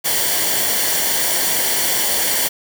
white noise with comb filter, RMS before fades -18 dBFS, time 0.04-2.49 s, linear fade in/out 20 ms, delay 0.78 ms, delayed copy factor -0.6, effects none

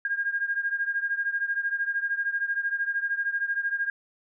sine beating tone pair, 1616 / 1629 Hz, G#6 / G#6, -48 / -34 cents, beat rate 13 Hz, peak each -27 / -30 dBFS, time 0.05-3.9 s, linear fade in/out 2 ms, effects none

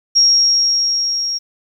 sine tone with level ramp, 5588 Hz, F8, in tune, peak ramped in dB -7 to -18 dBFS, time 0.15-1.39 s, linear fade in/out 20 ms, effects 8-bit

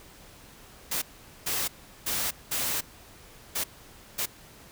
white noise bursts at uneven times, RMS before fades -29 dBFS, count 6, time 0.91-1.02 / 1.46-1.68 / 2.06-2.31 / 2.51-2.81 / 3.55-3.64 / 4.18-4.26 s, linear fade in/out 10 ms, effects pink hiss -51 dBFS RMS until 4.71 s

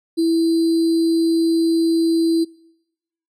sine tone with sample-and-hold, 329.6 Hz, E4, in tune, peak -14 dBFS, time 0.17-2.45 s, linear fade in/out 20 ms, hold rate 4410 Hz, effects noise-tail reverb RT60 0.9 s tail -25 dB re dry + low-pass 10000 Hz 12 dB/octave

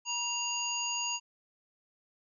harmonic tone with a mistuned harmonic, 957 Hz, A#5, 45 cents sharp, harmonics 1 / 3 / 5 / 7, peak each -38 / -35 / -40 / -35 dBFS, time 0.05-1.2 s, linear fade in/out 50 ms, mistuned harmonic 3, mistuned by -49 cents, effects none

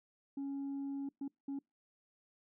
sine tone bursts at uneven times, 277.2 Hz, C#4, in tune, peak -35 dBFS, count 3, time 0.37-1.09 / 1.21-1.28 / 1.48-1.59 s, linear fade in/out 5 ms, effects noise-tail reverb RT60 0.2 s tail -26 dB re dry + tanh soft clip ceiling -36 dBFS

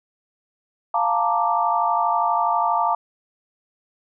sine chord, Bb major seventh, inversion second, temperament equal, 698.5 / 880 / 932.3 / 1174.7 Hz, F5 / A5 / Bb5 / D6, 0 / 0 / 0 / 0 cents, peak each -23 dBFS, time 0.94-2.95 s, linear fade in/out 5 ms, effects none

